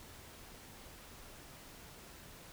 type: silence
effects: pink hiss -54 dBFS RMS until 2.52 s